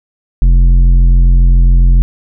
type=tone with tanh clipping; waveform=sine; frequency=43.65 Hz; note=F1; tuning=in tune; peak=-5 dBFS; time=0.42-2.02 s; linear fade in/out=0 ms; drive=9 dB; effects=none